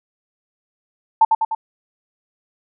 sine tone with echo, 890 Hz, A5, 20 cents sharp, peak -7 dBFS, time 1.21-1.25 s, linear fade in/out 5 ms, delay 100 ms, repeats 3, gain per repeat -4 dB, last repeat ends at 1.55 s, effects none

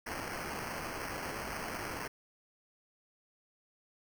violet noise with sample-and-hold, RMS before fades -40 dBFS, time 0.06-2.08 s, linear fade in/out 10 ms, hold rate 3675 Hz, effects none

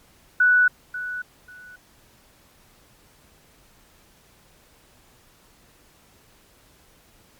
sine tone with echo, 1480 Hz, F#6, in tune, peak -13 dBFS, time 0.4-0.68 s, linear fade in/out 5 ms, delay 540 ms, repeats 2, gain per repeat -14 dB, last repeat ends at 1.76 s, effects pink hiss -56 dBFS RMS until 7.39 s + MP3 96 kbps

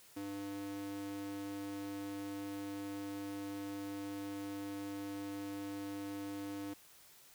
square tone with high-pass filter, 99.7 Hz, G2, 30 cents sharp, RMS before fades -43 dBFS, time 0.16-6.74 s, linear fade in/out 10 ms, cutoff 250 Hz, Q 4.2, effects white hiss -61 dBFS RMS until 7.34 s

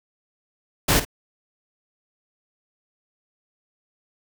pink noise with echo, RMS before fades -18 dBFS, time 0.88-1 s, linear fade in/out 10 ms, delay 51 ms, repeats 1, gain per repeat -13 dB, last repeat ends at 1.051 s, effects none

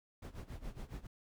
brown noise with tremolo, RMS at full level -43 dBFS, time 0.22-1.07 s, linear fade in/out 5 ms, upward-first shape sine, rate 7.2 Hz, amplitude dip 85%, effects none

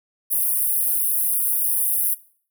pink high-pass noise, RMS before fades -21 dBFS, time 0.3-2.15 s, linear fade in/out 20 ms, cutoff 9600 Hz, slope 96 dB/octave, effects noise-tail reverb RT60 0.5 s tail -20 dB re dry

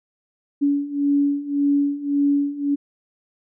sine beating tone pair, 283.4 / 285.2 Hz, C#4 / C#4, +38 / +49 cents, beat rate 1.8 Hz, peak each -22 / -19 dBFS, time 0.61-2.76 s, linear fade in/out 20 ms, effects none

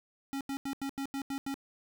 square tone bursts, 274.3 Hz, C#4, 18 cents flat, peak -34 dBFS, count 8, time 0.33-1.542 s, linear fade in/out 0 ms, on 78 ms, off 84 ms, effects none

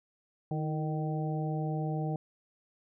harmonic tone with a mistuned harmonic, 154.2 Hz, D#3, 15 cents flat, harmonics 1 / 2 / 3 / 4 / 5, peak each -31 / -39 / -41 / -43 / -40 dBFS, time 0.51-2.16 s, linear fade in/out 2 ms, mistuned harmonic 2, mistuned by +61 cents, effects none

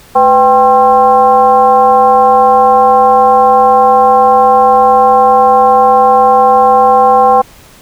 sine tone with frequency modulation, 784 Hz, G5, in tune, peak -3 dBFS, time 0.15-7.42 s, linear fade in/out 10 ms, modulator 282 Hz, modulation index 1, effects pink hiss -39 dBFS RMS until 7.81 s

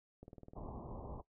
click train, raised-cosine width 2 ms, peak -38 dBFS, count 10, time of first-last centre 0.23-0.687 s, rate 19.7 Hz
pink low-pass noise, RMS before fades -47 dBFS, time 0.55-1.22 s, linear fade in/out 20 ms, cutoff 1100 Hz, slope 96 dB/octave
effects noise-tail reverb RT60 0.1 s tail -17 dB re dry

